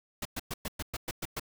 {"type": "noise bursts", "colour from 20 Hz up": "pink", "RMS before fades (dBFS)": -35, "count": 9, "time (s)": [0.22, 1.397], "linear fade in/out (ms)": 5, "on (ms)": 33, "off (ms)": 110, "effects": []}